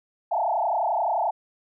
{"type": "tone with frequency modulation", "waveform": "sine", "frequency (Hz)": 779, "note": "G5", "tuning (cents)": -11, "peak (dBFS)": -21, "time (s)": [0.31, 1.31], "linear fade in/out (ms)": 10, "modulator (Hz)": 31.5, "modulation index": 4, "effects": []}